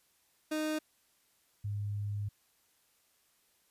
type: tone pair in turn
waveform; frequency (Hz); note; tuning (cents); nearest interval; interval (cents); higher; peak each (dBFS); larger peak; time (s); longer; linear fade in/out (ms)
30% pulse / sine; 308.9 / 102.73; D#4 / G#2; -12 / -18; octave + perfect fifth; 1906; first; -29 / -33; first; 0.51-0.79 / 1.64-2.29; second; 10
effects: white hiss -71 dBFS RMS until 3.7 s + resampled to 32000 Hz